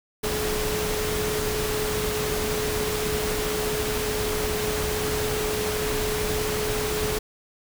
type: tone in noise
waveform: sine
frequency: 425.7 Hz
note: G#4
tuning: 43 cents sharp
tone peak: -27 dBFS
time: 0.23-7.19 s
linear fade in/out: 10 ms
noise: pink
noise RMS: -28 dBFS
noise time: 0.23-7.19 s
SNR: -2 dB
effects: none